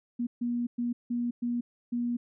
sine tone bursts at uneven times, 240 Hz, B3, 49 cents flat, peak -27 dBFS, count 6, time 0.19-0.27 / 0.41-0.67 / 0.78-0.93 / 1.1-1.31 / 1.42-1.61 / 1.92-2.17 s, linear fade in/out 10 ms, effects none

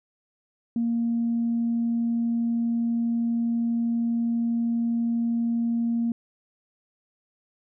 sine tone, 233.1 Hz, A#3, in tune, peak -21 dBFS, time 0.76-6.12 s, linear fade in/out 2 ms, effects tanh soft clip ceiling -17 dBFS

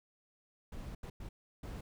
brown noise bursts at uneven times, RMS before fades -44 dBFS, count 4, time 0.72-0.95 / 1.03-1.1 / 1.2-1.29 / 1.63-1.81 s, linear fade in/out 5 ms, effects none

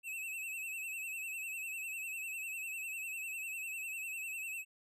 square tone with vibrato, 2631 Hz, E7, 4 cents flat, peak -40 dBFS, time 0.03-4.65 s, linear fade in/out 50 ms, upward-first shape sine, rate 10 Hz, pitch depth 68 cents each way, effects none

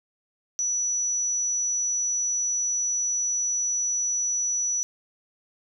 sine tone, 5910 Hz, F#8, 3 cents flat, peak -23 dBFS, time 0.59-4.83 s, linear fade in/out 0 ms, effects none

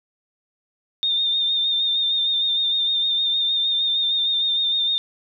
sine tone with vibrato, 3638 Hz, A#7, 43 cents flat, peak -18 dBFS, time 1.03-4.98 s, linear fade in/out 0 ms, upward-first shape sine, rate 6.5 Hz, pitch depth 34 cents each way, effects none

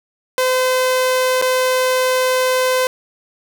sawtooth tone with dropouts, 512 Hz, C5, 38 cents flat, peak -10 dBFS, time 0.38-2.87 s, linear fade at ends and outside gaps 1 ms, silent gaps 1.415-1.423 s, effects none

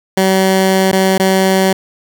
15% pulse tone with dropouts, 190.3 Hz, F#3, 49 cents sharp, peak -3 dBFS, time 0.17-1.73 s, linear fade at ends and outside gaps 5 ms, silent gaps 0.916-0.927 / 1.18-1.197 s, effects none

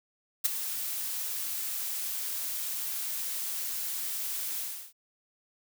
blue noise with ADSR envelope, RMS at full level -23 dBFS, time 0.44-4.93 s, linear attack 15 ms, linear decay 15 ms, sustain -11 dB, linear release 340 ms, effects none

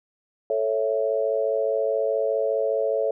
sine chord, A major, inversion none, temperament equal, 440 / 554.4 / 659.3 Hz, A4 / C#5 / E5, 0 / 0 / 0 cents, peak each -25 / -24 / -27 dBFS, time 0.5-3.11 s, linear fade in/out 2 ms, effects none

